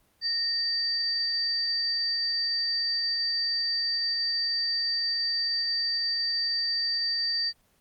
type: tone pair together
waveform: sine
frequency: 1846 / 4643 Hz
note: A#6 / D8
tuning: -17 / -21 cents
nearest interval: octave + major third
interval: 1596 cents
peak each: -36 / -25 dBFS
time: 0.21-7.53 s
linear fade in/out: 50 ms
effects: pink hiss -66 dBFS RMS until 7.8 s + Opus 24 kbps